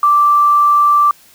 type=tone with quantisation; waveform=sine; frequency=1172 Hz; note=D6; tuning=4 cents flat; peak=-7 dBFS; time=0.03-1.11 s; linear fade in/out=2 ms; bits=6; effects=white hiss -46 dBFS RMS until 1.34 s